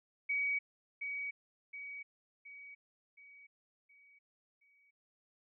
sine tone with echo, 2263 Hz, C#7, 35 cents sharp, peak -31 dBFS, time 0.29-0.59 s, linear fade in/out 10 ms, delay 720 ms, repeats 6, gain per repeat -6 dB, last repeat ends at 4.91 s, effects none

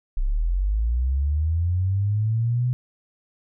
sine linear sweep, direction up, 30.87 to 126.5 Hz, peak -19 dBFS, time 0.17-2.73 s, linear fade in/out 0 ms, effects none

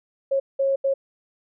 sine tone bursts at uneven times, 545 Hz, C#5, 29 cents flat, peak -18 dBFS, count 3, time 0.31-0.4 / 0.59-0.76 / 0.84-0.94 s, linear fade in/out 10 ms, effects none

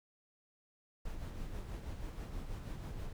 brown noise with tremolo, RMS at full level -41 dBFS, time 1.05-3.13 s, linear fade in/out 5 ms, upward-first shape sine, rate 6.2 Hz, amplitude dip 40%, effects none

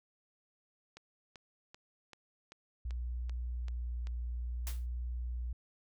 click train, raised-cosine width 0.2 ms, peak -33 dBFS, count 9, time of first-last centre 0.97-4.071 s, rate 2.58 Hz
sine tone with vibrato, 60.2 Hz, B1, 44 cents flat, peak -35 dBFS, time 2.85-5.53 s, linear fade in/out 5 ms, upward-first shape sine, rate 0.57 Hz, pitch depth 12 cents each way
white noise with exponential decay, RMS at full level -41 dBFS, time 4.67-4.86 s, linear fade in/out 0 ms, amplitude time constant 41 ms
effects none

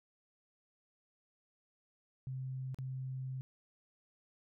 sine tone with dropouts, 130.81 Hz, C3, in tune, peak -38 dBFS, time 2.27-3.41 s, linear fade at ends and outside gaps 0 ms, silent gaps 2.745-2.787 s, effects none

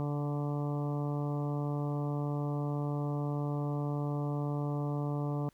harmonic tone with a mistuned harmonic, 145.9 Hz, D3, 11 cents flat, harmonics 1 / 2 / 3 / 4 / 5 / 6 / 7 / 8, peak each -32 / -38 / -42 / -44 / -46 / -48 / -49 / -50 dBFS, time 0-5.49 s, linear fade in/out 0 ms, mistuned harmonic 1, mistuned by -21 cents, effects pink hiss -69 dBFS RMS until 5.53 s

